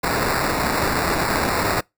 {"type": "noise with sample-and-hold", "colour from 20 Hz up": "violet", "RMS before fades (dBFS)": -21, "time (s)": [0.03, 1.81], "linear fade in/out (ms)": 10, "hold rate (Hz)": 3150, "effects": ["noise-tail reverb RT60 0.2 s tail -26 dB re dry"]}